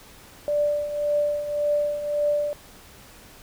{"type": "tone with tremolo", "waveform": "sine", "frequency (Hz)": 588, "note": "D5", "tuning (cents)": 2, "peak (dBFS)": -18, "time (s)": [0.48, 2.53], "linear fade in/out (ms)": 0, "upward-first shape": "triangle", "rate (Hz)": 1.8, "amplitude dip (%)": 70, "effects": ["pink hiss -48 dBFS RMS until 3.42 s"]}